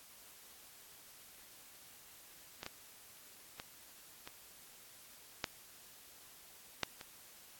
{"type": "clicks", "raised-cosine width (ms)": 0.2, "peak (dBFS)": [-25, -24, -26, -29, -16, -14, -30], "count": 7, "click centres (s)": [2.631, 2.664, 3.599, 4.275, 5.442, 6.833, 7.012], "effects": ["white hiss -58 dBFS RMS until 7.59 s", "AAC 64 kbps"]}